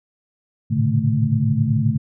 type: tone cluster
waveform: sine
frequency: 108.3 / 116 / 136.7 / 147.7 / 219.1 Hz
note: A2 / A#2 / C#3 / D3 / A3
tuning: -27 / -8 / -24 / +10 / -7 cents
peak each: -22 dBFS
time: 0.7-1.98 s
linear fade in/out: 20 ms
effects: none